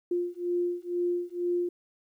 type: beating tone pair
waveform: sine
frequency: 350.6 / 352.7 Hz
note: F4 / F4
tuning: +7 / +17 cents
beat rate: 2.1 Hz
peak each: -30 / -30 dBFS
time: 0.11-1.69 s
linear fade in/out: 5 ms
effects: 11-bit